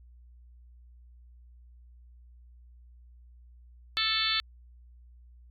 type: harmonic tone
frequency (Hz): 440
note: A4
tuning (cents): 0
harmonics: 3 / 4 / 5 / 6 / 7 / 8 / 9 / 10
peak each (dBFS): -35 / -36 / -36 / -36 / -36 / -30 / -35 / -32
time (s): 3.97-4.4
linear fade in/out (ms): 0
effects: added 60 Hz sine -51 dBFS peak until 5.5 s + AAC 64 kbps